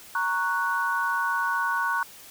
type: chord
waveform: sine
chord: F# major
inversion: first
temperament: equal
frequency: 932.3 / 1108.7 / 1480 Hz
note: A#5 / C#6 / F#6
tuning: 0 / 0 / 0 cents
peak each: -29 / -28 / -26 dBFS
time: 0.15-2.03 s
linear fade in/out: 2 ms
effects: white hiss -47 dBFS RMS until 2.3 s